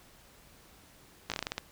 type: slowing click train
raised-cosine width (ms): 0.2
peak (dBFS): -15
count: 9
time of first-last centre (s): 1.3-1.58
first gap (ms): 17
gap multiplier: 1.2
effects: pink hiss -58 dBFS RMS until 1.71 s